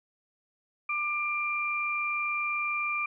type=tone pair together; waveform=sine; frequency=1190 / 2377 Hz; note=D6 / D7; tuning=+22 / +20 cents; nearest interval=octave; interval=1198 cents; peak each=-32 / -29 dBFS; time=0.89-3.06 s; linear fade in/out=5 ms; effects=none